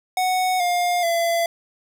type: tone with pitch steps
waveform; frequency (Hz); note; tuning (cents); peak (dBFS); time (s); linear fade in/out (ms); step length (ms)
square; 740 / 707.8 / 677; F#5 / F5 / E5; 0 / +23 / +46; -19; 0.17-1.46; 2; 430
effects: none